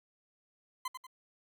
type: tone with echo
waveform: 40% pulse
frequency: 1027 Hz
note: C6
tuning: 33 cents flat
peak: -33 dBFS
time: 0.85-0.88 s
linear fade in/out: 5 ms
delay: 94 ms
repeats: 2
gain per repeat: -7 dB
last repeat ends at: 1.068 s
effects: none